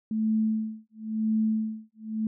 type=tone with tremolo; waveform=sine; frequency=218.8 Hz; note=A3; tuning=9 cents flat; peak=-21 dBFS; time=0.11-2.27 s; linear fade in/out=2 ms; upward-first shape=sine; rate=0.97 Hz; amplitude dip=100%; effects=none